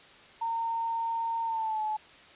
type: tone with pitch glide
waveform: sine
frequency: 916 to 859.6 Hz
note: A#5 to A5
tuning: -31 to -41 cents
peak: -28 dBFS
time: 0.41-1.97 s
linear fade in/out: 10 ms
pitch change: -110 cents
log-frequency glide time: 1.44-1.82 s
effects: white hiss -53 dBFS RMS until 2.35 s + resampled to 8000 Hz